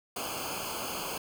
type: noise with comb filter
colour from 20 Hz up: pink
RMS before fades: -36 dBFS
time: 0.16-1.18 s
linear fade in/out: 5 ms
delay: 0.53 ms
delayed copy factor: -0.95
effects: none